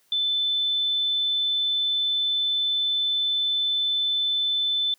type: tone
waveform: sine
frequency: 3520 Hz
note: A7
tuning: in tune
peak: -21 dBFS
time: 0.12-4.94 s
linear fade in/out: 2 ms
effects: white hiss -64 dBFS RMS until 4.98 s + high-pass 150 Hz 12 dB/octave